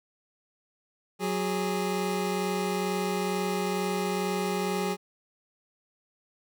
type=tone pair together; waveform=25% pulse; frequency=185 / 412.2 Hz; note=F#3 / G#4; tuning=0 / -13 cents; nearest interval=octave + major second; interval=1387 cents; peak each=-26 dBFS; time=1.19-4.97 s; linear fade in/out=50 ms; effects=none